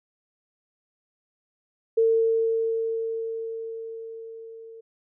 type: tone with level ramp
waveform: sine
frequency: 452 Hz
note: A4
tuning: 47 cents sharp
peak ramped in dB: -16 to -41 dBFS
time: 1.97-4.81 s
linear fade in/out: 10 ms
effects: none